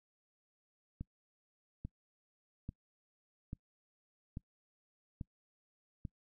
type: click train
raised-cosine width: 5 ms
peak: -29 dBFS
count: 7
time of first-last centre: 1.01-6.052 s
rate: 1.19 Hz
effects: noise-tail reverb RT60 0.1 s tail -26 dB re dry